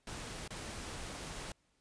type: noise with dropouts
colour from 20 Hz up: pink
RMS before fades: -44 dBFS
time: 0.07-1.52 s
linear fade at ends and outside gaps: 2 ms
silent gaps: 0.478-0.505 s
effects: pink hiss -75 dBFS RMS until 1.8 s + resampled to 22050 Hz